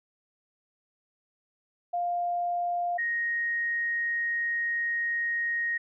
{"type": "tone pair in turn", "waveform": "sine", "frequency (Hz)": [701, 1871.4], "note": ["F5", "A#6"], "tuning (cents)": [6, 6], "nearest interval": "octave + perfect fourth", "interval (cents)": 1700, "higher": "second", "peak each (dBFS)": -26, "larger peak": "neither", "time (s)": [[1.93, 2.98], [2.98, 5.78]], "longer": "second", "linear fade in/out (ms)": 10, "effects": []}